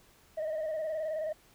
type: tone with vibrato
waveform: sine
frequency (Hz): 626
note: D#5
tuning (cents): +10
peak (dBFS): -29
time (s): 0.37-1.33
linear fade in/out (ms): 10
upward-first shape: square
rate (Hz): 19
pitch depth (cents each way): 42
effects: tanh soft clip ceiling -30 dBFS + pink hiss -62 dBFS RMS until 1.54 s